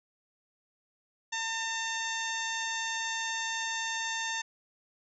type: harmonic tone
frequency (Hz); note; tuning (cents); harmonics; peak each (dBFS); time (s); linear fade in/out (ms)
903; A5; +45; 1 / 2 / 3 / 4 / 5 / 6 / 7 / 8; -38 / -35 / -41 / -39 / -47 / -46 / -40 / -45; 1.32-4.42; 10
effects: none